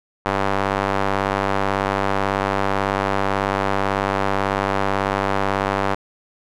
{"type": "tone with band-pass filter", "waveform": "square", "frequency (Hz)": 49.08, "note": "G1", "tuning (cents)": 3, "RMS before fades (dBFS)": -21, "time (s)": [0.25, 5.95], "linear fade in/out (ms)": 10, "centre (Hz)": 990, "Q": 0.99, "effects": []}